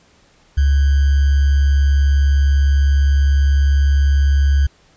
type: tone with sample-and-hold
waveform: sine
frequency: 69.9 Hz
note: C#2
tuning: 15 cents sharp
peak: -10 dBFS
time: 0.57-4.67 s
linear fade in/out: 10 ms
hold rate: 1575 Hz
effects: pink hiss -53 dBFS RMS until 4.96 s + resampled to 16000 Hz